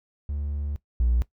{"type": "tone pair in turn", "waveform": "triangle", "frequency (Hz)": [72.5, 59.7], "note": ["D2", "A#1"], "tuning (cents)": [-22, 42], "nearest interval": "minor third", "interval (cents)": 336, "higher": "first", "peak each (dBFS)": [-25, -16], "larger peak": "second", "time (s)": [[0.29, 0.76], [1, 1.22]], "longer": "first", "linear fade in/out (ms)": 0, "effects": ["noise-tail reverb RT60 0.1 s tail -18 dB re dry", "tanh soft clip ceiling -13 dBFS"]}